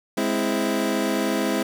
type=chord; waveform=25% pulse; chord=Ab augmented; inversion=none; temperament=equal; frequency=207.7 / 261.6 / 329.6 Hz; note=Ab3 / C4 / E4; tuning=0 / 0 / 0 cents; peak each=-22 dBFS; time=0.17-1.63 s; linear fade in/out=5 ms; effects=none